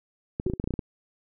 clicks, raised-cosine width 3 ms, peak -15 dBFS, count 10, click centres 0.399 / 0.465 / 0.499 / 0.536 / 0.599 / 0.641 / 0.675 / 0.707 / 0.739 / 0.792 s
sine tone with exponential decay, 370 Hz, F#4, in tune, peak -22 dBFS, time 0.46-0.58 s, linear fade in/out 5 ms, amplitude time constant 24 ms
effects none

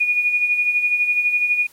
sine tone with tremolo, 2451 Hz, D#7, 27 cents flat, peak -13 dBFS, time 0-1.67 s, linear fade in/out 10 ms, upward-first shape sine, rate 12 Hz, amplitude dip 55%, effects white hiss -51 dBFS RMS until 1.72 s + MP3 64 kbps

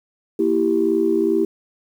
sine chord, E diminished, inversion second, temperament equal, 233.1 / 329.6 / 392 Hz, Bb3 / E4 / G4, 0 / 0 / 0 cents, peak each -24 / -18 / -18 dBFS, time 0.39-1.45 s, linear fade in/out 5 ms, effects tanh soft clip ceiling -6 dBFS + 8-bit

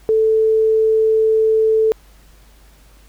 sine tone, 440 Hz, A4, in tune, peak -11 dBFS, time 0.09-1.92 s, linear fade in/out 0 ms, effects added 50 Hz sine -45 dBFS peak until 3.08 s + pink hiss -52 dBFS RMS until 3.08 s

